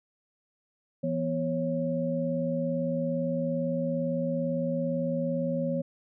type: tone cluster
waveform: sine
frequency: 167.2 / 244.9 / 549 Hz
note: E3 / B3 / C#5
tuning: +25 / -14 / -17 cents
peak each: -31 / -31 / -30 dBFS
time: 1.03-5.82 s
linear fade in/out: 10 ms
effects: none